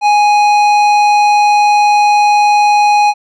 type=tone with tanh clipping; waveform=sine; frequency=830.6 Hz; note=G#5; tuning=in tune; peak=-8 dBFS; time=0.01-3.14 s; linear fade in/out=50 ms; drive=13 dB; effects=none